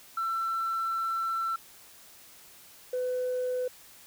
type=tone pair in turn; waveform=sine; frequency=1342 / 502.7 Hz; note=E6 / B4; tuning=+31 / +31 cents; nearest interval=octave + perfect fourth; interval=1700 cents; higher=first; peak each=-26 dBFS; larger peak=neither; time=0.17-1.56 / 2.93-3.68 s; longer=first; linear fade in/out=5 ms; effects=tanh soft clip ceiling -25 dBFS + white hiss -53 dBFS RMS until 4.06 s